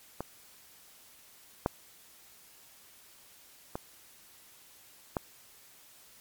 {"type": "clicks", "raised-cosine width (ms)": 1, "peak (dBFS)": [-20, -12, -20, -15], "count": 4, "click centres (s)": [0.206, 1.661, 3.755, 5.168], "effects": ["white hiss -57 dBFS RMS until 6.2 s", "MP3 96 kbps"]}